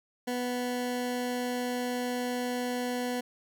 20% pulse tone, 246.9 Hz, B3, in tune, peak -25 dBFS, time 0.27-3.21 s, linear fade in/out 10 ms, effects none

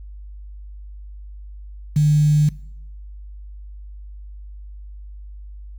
sine tone with quantisation, 150 Hz, D3, 37 cents sharp, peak -12 dBFS, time 1.96-2.49 s, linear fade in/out 5 ms, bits 6, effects noise-tail reverb RT60 0.7 s tail -20 dB re dry + added 50 Hz sine -34 dBFS peak until 5.78 s

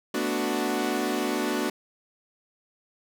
sawtooth chord, B minor seventh, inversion third, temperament equal, 220 / 246.9 / 293.7 / 370 Hz, A3 / B3 / D4 / F#4, 0 / 0 / 0 / 0 cents, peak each -29 / -27 / -26 / -26 dBFS, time 0.14-1.7 s, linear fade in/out 5 ms, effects none

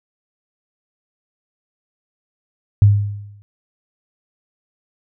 sine tone with exponential decay, 102.2 Hz, G#2, 27 cents flat, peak -4 dBFS, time 2.82-3.42 s, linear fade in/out 0 ms, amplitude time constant 130 ms, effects none

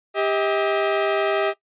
sawtooth tone pair together, 397.4 / 638.2 Hz, G4 / D#5, +24 / +44 cents, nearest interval minor sixth, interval 820 cents, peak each -18 dBFS, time 0.14-1.54 s, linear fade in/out 50 ms, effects noise-tail reverb RT60 0.1 s tail -18 dB re dry + resampled to 8000 Hz

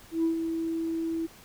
sine tone with ADSR envelope, 327.8 Hz, E4, 10 cents flat, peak -20 dBFS, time 0.11-1.27 s, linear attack 130 ms, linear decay 110 ms, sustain -7 dB, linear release 17 ms, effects tanh soft clip ceiling -19 dBFS + pink hiss -52 dBFS RMS until 1.44 s

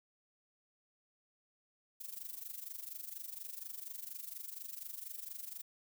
violet noise with amplitude modulation, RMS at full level -43 dBFS, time 2-5.62 s, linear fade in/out 10 ms, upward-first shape sine, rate 24.2 Hz, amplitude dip 80%, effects none

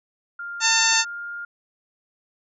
sine tone with pitch glide, 1400 to 1408.9 Hz, F6 to F6, +4 to +15 cents, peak -30 dBFS, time 0.39-1.45 s, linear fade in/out 5 ms, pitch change +11 cents, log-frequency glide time 0.63-1.33 s
harmonic tone, 897 Hz, A5, 33 cents sharp, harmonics 1 / 2 / 3 / 4 / 5 / 6 / 7 / 8, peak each -26 / -23 / -25 / -27 / -24 / -28 / -23 / -26 dBFS, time 0.6-1.05 s, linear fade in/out 50 ms
effects none

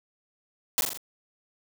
white noise with echo, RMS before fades -23 dBFS, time 0.78-0.81 s, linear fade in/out 0 ms, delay 41 ms, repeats 4, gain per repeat -4 dB, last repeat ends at 0.974 s, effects none

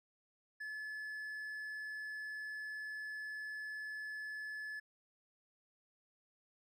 triangle tone, 1721 Hz, A6, 39 cents flat, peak -40 dBFS, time 0.6-4.8 s, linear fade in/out 10 ms, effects none

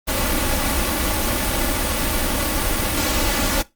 pink noise with comb filter, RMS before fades -20 dBFS, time 0.07-3.63 s, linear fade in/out 20 ms, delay 3.5 ms, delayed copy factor +0.65, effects noise-tail reverb RT60 0.2 s tail -19 dB re dry + Opus 32 kbps

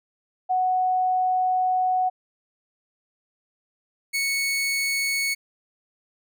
sine / sawtooth tone pair in turn, 740 / 2213 Hz, F#5 / C#7, 0 / -3 cents, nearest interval octave + perfect fifth, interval 1897 cents, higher second, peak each -19 dBFS, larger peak neither, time 0.49-2.1 / 4.13-5.35 s, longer first, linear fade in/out 20 ms, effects none

